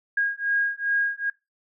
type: beating tone pair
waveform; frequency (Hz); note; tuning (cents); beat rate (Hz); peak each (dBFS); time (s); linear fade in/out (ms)
sine; 1632 / 1634.5; G#6 / G#6; -31 / -28; 2.5; -25; 0.17-1.3; 5
effects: noise-tail reverb RT60 0.2 s tail -20 dB re dry